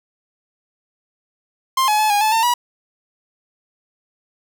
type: tone with pitch steps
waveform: 45% pulse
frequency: 1053 / 847 / 859 / 820 / 866 / 902 / 969 Hz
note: C6 / G#5 / A5 / G#5 / A5 / A5 / B5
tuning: +11 / +34 / -42 / -22 / -28 / +43 / -33 cents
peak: -14 dBFS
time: 1.77-2.54 s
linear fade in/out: 5 ms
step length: 110 ms
effects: 7-bit